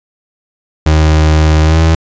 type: tone with pitch glide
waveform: 35% pulse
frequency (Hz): 77.78 to 80.85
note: D#2 to E2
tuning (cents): 0 to -33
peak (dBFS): -4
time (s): 0.86-1.95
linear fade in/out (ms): 5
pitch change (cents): +67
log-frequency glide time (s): 1.63-1.78
effects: resampled to 16000 Hz